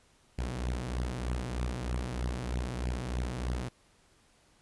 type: beating tone pair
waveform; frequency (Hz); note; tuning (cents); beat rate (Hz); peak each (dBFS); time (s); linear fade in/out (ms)
sawtooth; 60.4 / 63.6; B1 / C2; -38 / -48; 3.2; -30 / -32; 0.38-3.69; 10
effects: pink hiss -65 dBFS RMS until 4.61 s + resampled to 24000 Hz